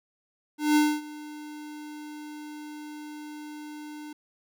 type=tone with ADSR envelope; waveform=square; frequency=300 Hz; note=D4; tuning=37 cents sharp; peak=-18 dBFS; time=0.58-4.13 s; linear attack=180 ms; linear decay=250 ms; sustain=-21 dB; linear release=5 ms; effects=none